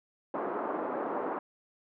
pink band-pass noise, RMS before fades -34 dBFS, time 0.34-1.39 s, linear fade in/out 2 ms, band 290 to 1200 Hz, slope 24 dB/octave, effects none

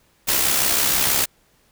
white noise with amplitude modulation, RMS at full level -17 dBFS, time 0.27-1.26 s, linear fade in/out 20 ms, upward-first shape sine, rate 66.4 Hz, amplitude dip 45%, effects pink hiss -60 dBFS RMS until 1.71 s

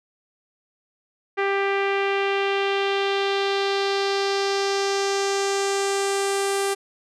sawtooth tone with low-pass filter sweep, 395 Hz, G4, 13 cents sharp, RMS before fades -23 dBFS, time 1.37-6.75 s, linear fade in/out 20 ms, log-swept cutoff 2100 to 9900 Hz, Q 2.2, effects none

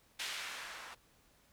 violet noise with low-pass filter sweep, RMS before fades -44 dBFS, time 0.19-0.95 s, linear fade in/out 10 ms, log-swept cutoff 2700 to 1100 Hz, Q 1, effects pink hiss -68 dBFS RMS until 1.52 s

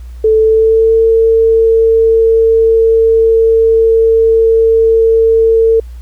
sine tone with pitch glide, 438.6 to 450.9 Hz, A4 to A4, -6 to +42 cents, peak -5 dBFS, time 0.24-5.8 s, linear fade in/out 5 ms, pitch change +48 cents, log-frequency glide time 0.37-0.97 s, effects added 60 Hz sine -25 dBFS peak until 6.01 s + pink hiss -49 dBFS RMS until 6.01 s

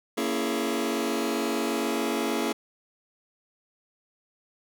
sawtooth chord, A# half-diminished seventh, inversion none, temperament just, 233.1 / 279.7 / 335.6 / 419.5 Hz, A#3 / C#4 / E4 / G#4, 0 / +16 / +31 / +17 cents, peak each -27 dBFS, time 0.17-2.53 s, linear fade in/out 10 ms, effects none

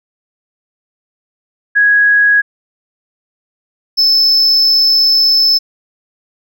sine / triangle tone pair in turn, 1661.2 / 5256 Hz, G#6 / E8, 0 / -6 cents, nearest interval octave + minor sixth, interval 1994 cents, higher second, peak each -6 dBFS, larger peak neither, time 1.75-2.42 / 3.97-5.59 s, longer second, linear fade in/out 20 ms, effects none

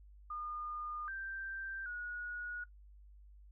sine tone with pitch steps, 1216 / 1569 / 1453 Hz, D#6 / G6 / F#6, -40 / +1 / -32 cents, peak -40 dBFS, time 0.3-2.64 s, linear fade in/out 5 ms, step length 780 ms, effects noise-tail reverb RT60 0.1 s tail -17 dB re dry + added 50 Hz sine -55 dBFS peak until 3.51 s

